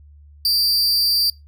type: tone with amplitude modulation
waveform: 45% pulse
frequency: 4700 Hz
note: D8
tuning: 1 cent sharp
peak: -12 dBFS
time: 0.45-1.3 s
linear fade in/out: 2 ms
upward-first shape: sine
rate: 279 Hz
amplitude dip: 55%
effects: noise-tail reverb RT60 0.2 s tail -22 dB re dry + added 73 Hz sine -43 dBFS peak until 1.47 s